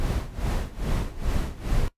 brown noise with tremolo, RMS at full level -23 dBFS, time 0-1.88 s, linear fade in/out 0 ms, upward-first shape sine, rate 2.4 Hz, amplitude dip 85%, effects noise-tail reverb RT60 0.1 s tail -18 dB re dry + resampled to 32000 Hz

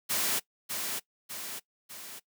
white noise with echo, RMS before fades -29 dBFS, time 0.09-0.4 s, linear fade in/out 20 ms, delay 600 ms, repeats 3, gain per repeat -5 dB, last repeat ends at 2.2 s, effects noise-tail reverb RT60 0.1 s tail -20 dB re dry + high-pass 150 Hz 12 dB/octave

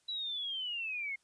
sine linear sweep, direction down, 3951 to 2125 Hz, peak -35 dBFS, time 0.08-1.16 s, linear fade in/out 10 ms, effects white hiss -73 dBFS RMS until 1.23 s + resampled to 22050 Hz

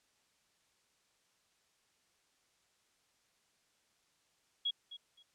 sine tone with echo, 3322 Hz, G#7, in tune, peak -31 dBFS, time 4.65-4.71 s, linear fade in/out 10 ms, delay 260 ms, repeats 2, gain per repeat -14 dB, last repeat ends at 5.23 s, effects white hiss -74 dBFS RMS until 5.34 s + low-pass 8000 Hz 12 dB/octave

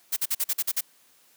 blue noise bursts, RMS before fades -25 dBFS, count 8, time 0.12-0.81 s, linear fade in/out 10 ms, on 46 ms, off 46 ms, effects white hiss -60 dBFS RMS until 1.36 s + high-pass 150 Hz 12 dB/octave

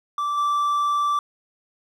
triangle tone with level steps, 1167 Hz, D6, 11 cents flat, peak -20 / -17 dBFS, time 0.18-1.19 s, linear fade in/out 2 ms, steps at 0.37 s, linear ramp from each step 10 ms, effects none

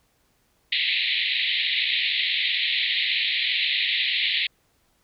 white band-pass noise, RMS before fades -24 dBFS, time 0.72-4.47 s, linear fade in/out 5 ms, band 1900 to 4100 Hz, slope 96 dB/octave, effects pink hiss -66 dBFS RMS until 5.03 s

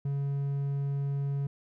triangle tone, 140 Hz, C#3, 18 cents sharp, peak -26 dBFS, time 0.05-1.47 s, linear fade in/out 5 ms, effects none

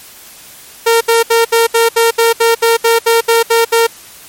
sawtooth tone bursts, 460 Hz, A#4, 23 cents flat, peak -3 dBFS, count 14, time 0.86-3.87 s, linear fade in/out 10 ms, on 150 ms, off 70 ms, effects white hiss -36 dBFS RMS until 4.28 s + MP3 64 kbps

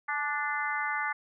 harmonic tone with a mistuned harmonic, 293.7 Hz, D4, in tune, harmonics 3 / 4 / 5 / 6 / 7, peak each -35 / -35 / -35 / -35 / -35 dBFS, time 0.08-1.13 s, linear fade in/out 10 ms, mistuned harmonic 3, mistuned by -35 cents, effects none

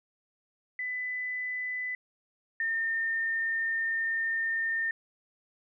sine tone pair in turn, 2000 / 1815.4 Hz, B6 / A#6, +21 / -46 cents, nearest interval major second, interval 167 cents, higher first, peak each -31 / -27 dBFS, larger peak second, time 0.79-1.95 / 2.6-4.91 s, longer second, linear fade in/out 2 ms, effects none

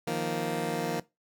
15% pulse chord, Eb suspended second, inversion none, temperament just, 155.56 / 175.01 / 233.3 Hz, Eb3 / F3 / Bb3, 0 / +4 / +2 cents, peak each -28 dBFS, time 0.07-1 s, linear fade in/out 5 ms, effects noise-tail reverb RT60 0.2 s tail -19 dB re dry

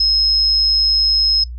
sine tone, 5150 Hz, E8, 41 cents flat, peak -11 dBFS, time 0-1.44 s, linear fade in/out 5 ms, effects noise-tail reverb RT60 0.1 s tail -21 dB re dry + added 60 Hz sine -26 dBFS peak until 1.58 s

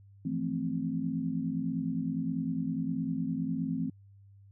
sine chord, F major seventh, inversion third, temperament equal, 164.81 / 174.61 / 220 / 261.6 Hz, E3 / F3 / A3 / C4, 0 / 0 / 0 / 0 cents, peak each -35 / -38 / -36 / -33 dBFS, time 0.25-3.9 s, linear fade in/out 5 ms, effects added 99 Hz sine -53 dBFS peak until 4.51 s

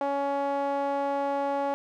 sawtooth tone with band-pass filter, 280.1 Hz, C#4, 18 cents sharp, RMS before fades -28 dBFS, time 0.01-1.74 s, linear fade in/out 0 ms, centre 720 Hz, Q 4.1, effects none

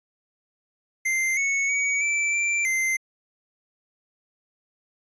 square tone with pitch steps, 2088 / 2209 / 2255 / 2329 / 2351 / 2079 Hz, C7 / C#7 / C#7 / D7 / D7 / C7, -4 / -7 / +29 / -15 / +1 / -12 cents, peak -22 dBFS, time 1.05-2.97 s, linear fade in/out 10 ms, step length 320 ms, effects resampled to 22050 Hz

